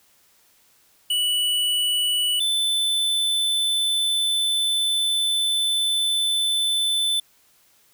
square tone pair in turn, 2952 / 3519 Hz, F#7 / A7, -5 / 0 cents, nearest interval minor third, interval 305 cents, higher second, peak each -20 dBFS, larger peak neither, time 1.1-2.4 / 2.4-7.2 s, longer second, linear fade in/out 5 ms, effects white hiss -59 dBFS RMS until 7.93 s

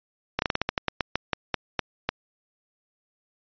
slowing click train, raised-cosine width 0.3 ms, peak -7 dBFS, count 15, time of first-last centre 0.39-2.09 s, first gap 31 ms, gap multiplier 1.19, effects resampled to 11025 Hz

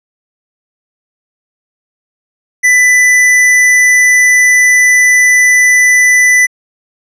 square tone, 1992 Hz, B6, 14 cents sharp, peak -5 dBFS, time 2.63-6.47 s, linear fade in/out 20 ms, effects low-pass 10000 Hz 12 dB/octave

